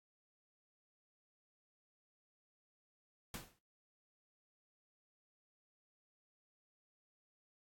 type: noise with exponential decay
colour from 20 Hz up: pink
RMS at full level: -42 dBFS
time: 3.34-3.59 s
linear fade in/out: 2 ms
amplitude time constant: 53 ms
effects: noise-tail reverb RT60 0.3 s tail -24 dB re dry + AAC 64 kbps